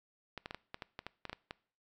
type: clicks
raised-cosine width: 0.3 ms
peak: -25 dBFS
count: 12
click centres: 0.377 / 0.459 / 0.509 / 0.546 / 0.744 / 0.822 / 0.991 / 1.066 / 1.253 / 1.296 / 1.33 / 1.509 s
effects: noise-tail reverb RT60 0.5 s tail -22 dB re dry